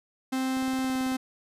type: tone with pitch glide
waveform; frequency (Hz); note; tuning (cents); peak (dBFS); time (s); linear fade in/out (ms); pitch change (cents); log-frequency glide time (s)
45% pulse; 261.5 to 259.8; C4 to C4; -1 to -12; -26; 0.32-1.17; 10; -11; 0.84-0.95
type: click train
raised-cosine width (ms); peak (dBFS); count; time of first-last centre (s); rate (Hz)
2; -32; 11; 0.57-1.119; 18.2
effects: resampled to 32000 Hz